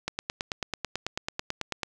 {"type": "click train", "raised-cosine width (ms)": 0.2, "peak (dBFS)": -12, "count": 17, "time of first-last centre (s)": [0.08, 1.832], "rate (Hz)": 9.13, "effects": []}